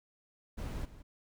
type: noise with echo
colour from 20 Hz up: brown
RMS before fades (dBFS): -38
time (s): 0.57-0.86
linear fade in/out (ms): 20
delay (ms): 170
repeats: 1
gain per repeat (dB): -14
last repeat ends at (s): 1.03
effects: none